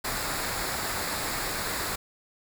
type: noise with comb filter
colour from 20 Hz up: pink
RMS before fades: -31 dBFS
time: 0.04-1.96 s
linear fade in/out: 10 ms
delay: 0.33 ms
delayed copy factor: -0.55
effects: none